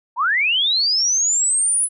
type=linear sweep; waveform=sine; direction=up; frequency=880 to 10150 Hz; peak=-15 dBFS; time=0.16-1.89 s; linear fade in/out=50 ms; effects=none